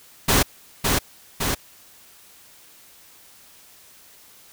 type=noise with echo; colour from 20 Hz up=pink; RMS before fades=-17 dBFS; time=0.28-0.43 s; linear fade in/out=10 ms; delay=560 ms; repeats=2; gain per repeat=-3 dB; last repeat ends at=1.55 s; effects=white hiss -50 dBFS RMS until 4.52 s